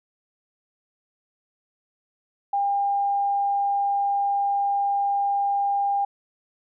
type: tone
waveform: sine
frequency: 802 Hz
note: G5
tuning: 39 cents sharp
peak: -20 dBFS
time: 2.53-6.05 s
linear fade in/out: 5 ms
effects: none